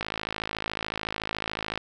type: click train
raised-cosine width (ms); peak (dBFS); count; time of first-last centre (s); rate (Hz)
0.3; -13; 96; 0.01-1.776; 53.8
effects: none